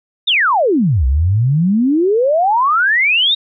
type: exponential two-way sweep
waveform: sine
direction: down then up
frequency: 3823 to 61.74 to 3823 Hz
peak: -10 dBFS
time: 0.27-3.35 s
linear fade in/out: 10 ms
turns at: 1.06 s
effects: none